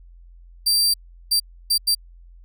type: tone bursts at uneven times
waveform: sawtooth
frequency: 4699 Hz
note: D8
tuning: in tune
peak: -13 dBFS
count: 4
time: 0.66-0.94 / 1.31-1.4 / 1.7-1.78 / 1.87-1.95 s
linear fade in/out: 10 ms
effects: added 43 Hz sine -43 dBFS peak until 2.44 s